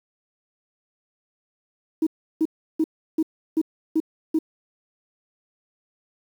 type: tone bursts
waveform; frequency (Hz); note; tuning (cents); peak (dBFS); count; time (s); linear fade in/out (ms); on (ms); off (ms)
sine; 317.7; D#4; +36; -16; 7; 2.02-4.389; 5; 47; 340
effects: tanh soft clip ceiling -12 dBFS + 8-bit